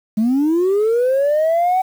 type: linear sweep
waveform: sine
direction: up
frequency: 207.7 to 761 Hz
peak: -11 dBFS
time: 0.17-1.82 s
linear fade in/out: 10 ms
effects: tanh soft clip ceiling -11 dBFS + 7-bit